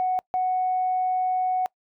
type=tone pair in turn; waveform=sine; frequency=740 / 740 Hz; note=F#5 / F#5; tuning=0 / 0 cents; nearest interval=unison; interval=0 cents; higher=neither; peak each=-20 dBFS; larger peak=neither; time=0-0.19 / 0.34-1.66 s; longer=second; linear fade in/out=0 ms; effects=noise-tail reverb RT60 0.1 s tail -25 dB re dry + tanh soft clip ceiling -16 dBFS